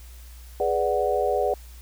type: chord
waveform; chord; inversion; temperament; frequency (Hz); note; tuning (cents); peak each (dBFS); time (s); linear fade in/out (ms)
sine; G# half-diminished seventh; none; equal; 415.3 / 493.9 / 587.3 / 740; G#4 / B4 / D5 / F#5; 0 / 0 / 0 / 0; -26; 0.6-1.54; 2
effects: added 60 Hz sine -41 dBFS peak until 1.81 s + white hiss -52 dBFS RMS until 1.81 s